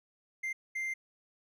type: tone bursts at uneven times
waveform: triangle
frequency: 2093 Hz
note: C7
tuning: in tune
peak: -31 dBFS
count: 2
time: 0.43-0.53 / 0.75-0.94 s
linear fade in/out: 10 ms
effects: none